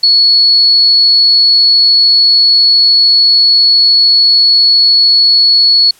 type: tone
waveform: sine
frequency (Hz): 4387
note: C#8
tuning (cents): -19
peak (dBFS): -4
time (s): 0.03-5.91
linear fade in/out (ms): 5
effects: white hiss -44 dBFS RMS until 5.99 s + low-pass 12000 Hz 12 dB/octave